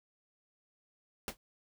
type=noise with exponential decay; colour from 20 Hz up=pink; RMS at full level=-33 dBFS; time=1.28-1.37 s; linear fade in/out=1 ms; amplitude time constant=18 ms; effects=none